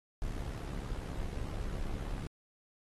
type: noise with amplitude modulation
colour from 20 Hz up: brown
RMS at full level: -35 dBFS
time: 0.22-2.27 s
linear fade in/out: 0 ms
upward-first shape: sine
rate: 70.5 Hz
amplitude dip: 65%
effects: AAC 32 kbps